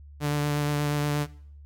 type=tone with vibrato; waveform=sawtooth; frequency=146.83 Hz; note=D3; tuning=in tune; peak=-20 dBFS; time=0.2-1.27 s; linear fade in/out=50 ms; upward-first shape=sine; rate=8.4 Hz; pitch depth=14 cents each way; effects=noise-tail reverb RT60 0.6 s tail -21 dB re dry + added 72 Hz sine -44 dBFS peak until 1.65 s